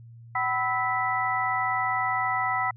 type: tone cluster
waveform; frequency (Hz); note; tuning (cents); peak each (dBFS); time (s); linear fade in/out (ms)
sine; 757 / 992 / 1303 / 1975; F#5 / B5 / E6 / B6; +39 / +7 / -20 / 0; -29; 0.35-2.71; 5
effects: added 116 Hz sine -44 dBFS peak until 2.76 s